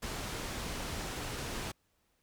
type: low-pass noise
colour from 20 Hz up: pink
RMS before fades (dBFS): -39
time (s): 0.02-1.72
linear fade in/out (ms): 10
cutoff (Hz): 9300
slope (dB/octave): 12
effects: pink hiss -75 dBFS RMS until 2.22 s